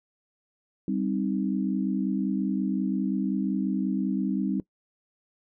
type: chord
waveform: sine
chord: C minor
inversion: second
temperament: equal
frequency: 196 / 261.6 / 311.1 Hz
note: G3 / C4 / Eb4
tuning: 0 / 0 / 0 cents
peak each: -27 / -29 / -31 dBFS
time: 0.88-4.6 s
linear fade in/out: 2 ms
effects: noise-tail reverb RT60 0.1 s tail -20 dB re dry